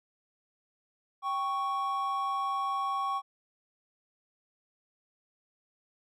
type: tone pair together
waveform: triangle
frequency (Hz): 784 / 1108.7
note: G5 / C#6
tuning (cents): 0 / 0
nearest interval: tritone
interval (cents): 600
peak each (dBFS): -33 / -28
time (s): 1.22-3.22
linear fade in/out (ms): 50
effects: none